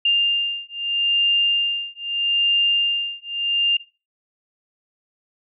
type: beating tone pair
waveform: sine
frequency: 2800 / 2800.79 Hz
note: F7 / F7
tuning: +4 / +4 cents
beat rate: 0.79 Hz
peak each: -20 dBFS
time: 0.05-3.77 s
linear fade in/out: 5 ms
effects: noise-tail reverb RT60 0.3 s tail -18 dB re dry